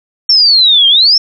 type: exponential two-way sweep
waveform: sine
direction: down then up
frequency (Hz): 5490 to 3148 to 5490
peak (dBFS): -4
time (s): 0.29-1.18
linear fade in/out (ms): 5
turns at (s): 0.88
effects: none